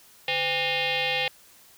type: tone with frequency modulation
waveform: sine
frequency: 146.83 Hz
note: D3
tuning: in tune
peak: -23 dBFS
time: 0.28-1.28 s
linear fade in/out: 2 ms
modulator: 659 Hz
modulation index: 5.3
effects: white hiss -54 dBFS RMS until 1.77 s